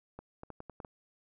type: clicks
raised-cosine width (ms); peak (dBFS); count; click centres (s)
1; -30; 7; 0.19 / 0.434 / 0.503 / 0.604 / 0.697 / 0.802 / 0.848
effects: none

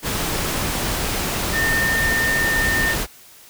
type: tone in noise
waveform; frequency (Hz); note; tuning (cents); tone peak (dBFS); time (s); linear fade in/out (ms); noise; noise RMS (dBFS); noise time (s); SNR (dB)
sine; 1814; A#6; -48; -18; 1.52-2.96; 50; pink; -23; 0.02-3.07; +2
effects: white hiss -46 dBFS RMS until 3.49 s

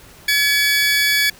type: tone pair together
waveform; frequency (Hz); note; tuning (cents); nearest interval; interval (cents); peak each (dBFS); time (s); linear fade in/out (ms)
25% pulse; 1704.3 / 2275; G#6 / C#7; +44 / +44; perfect fourth; 500; -13; 0.28-1.3; 5
effects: pink hiss -44 dBFS RMS until 1.39 s

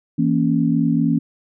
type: chord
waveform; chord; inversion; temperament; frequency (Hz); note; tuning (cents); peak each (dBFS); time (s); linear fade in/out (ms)
sine; A# diminished; second; equal; 164.81 / 233.1 / 277.2; E3 / A#3 / C#4; 0 / 0 / 0; -19; 0.18-1.19; 10
effects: none

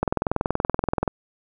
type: click train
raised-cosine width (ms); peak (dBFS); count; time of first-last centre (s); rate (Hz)
1; -7; 23; 0.03-1.078; 21
effects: none

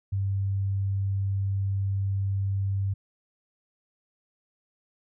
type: tone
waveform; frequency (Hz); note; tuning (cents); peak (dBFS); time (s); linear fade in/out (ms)
sine; 98; G2; 0; -24; 0.12-2.94; 10
effects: none

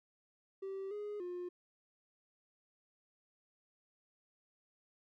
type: tone with pitch steps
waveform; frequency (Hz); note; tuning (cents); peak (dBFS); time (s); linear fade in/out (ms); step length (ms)
triangle; 387.5 / 415.5 / 355.9; G4 / G#4 / F4; -20 / +1 / +33; -37; 0.62-1.49; 10; 290
effects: tanh soft clip ceiling -34 dBFS

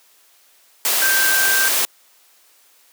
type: tone in noise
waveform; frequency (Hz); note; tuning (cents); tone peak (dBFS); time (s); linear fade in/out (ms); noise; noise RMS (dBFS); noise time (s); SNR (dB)
sine; 1568; G6; 0; -17; 1.02-1.68; 0; white; -18; 0.85-1.85; -2
effects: white hiss -54 dBFS RMS until 2.92 s + high-pass 400 Hz 12 dB/octave

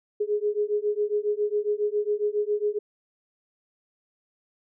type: beating tone pair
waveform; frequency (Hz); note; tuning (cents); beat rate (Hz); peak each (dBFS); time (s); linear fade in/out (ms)
sine; 413.7 / 421; G#4 / G#4; -7 / +24; 7.3; -26; 0.2-2.79; 10
effects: none

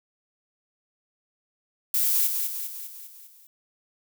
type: noise with echo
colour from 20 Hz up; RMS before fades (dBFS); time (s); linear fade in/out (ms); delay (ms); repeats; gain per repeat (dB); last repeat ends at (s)
violet; -23; 1.94-2.27; 2; 200; 6; -5; 3.47
effects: none

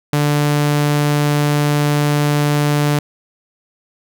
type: tone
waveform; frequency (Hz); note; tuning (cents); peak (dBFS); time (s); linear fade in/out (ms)
sawtooth; 146.9; D3; +1; -9; 0.13-2.99; 2
effects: none

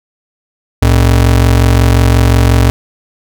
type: ring-modulated tone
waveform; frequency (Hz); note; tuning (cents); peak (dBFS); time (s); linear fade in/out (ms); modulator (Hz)
square; 87.6; F2; +6; -3; 0.82-2.7; 0; 22.8
effects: none

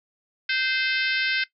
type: harmonic tone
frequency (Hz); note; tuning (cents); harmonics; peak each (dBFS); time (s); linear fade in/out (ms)
519; C5; -14; 3 / 4 / 5 / 6 / 7 / 8 / 9 / 10; -26 / -28 / -30 / -32 / -33 / -34 / -35 / -36; 0.49-1.44; 5
effects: noise-tail reverb RT60 0.1 s tail -17 dB re dry

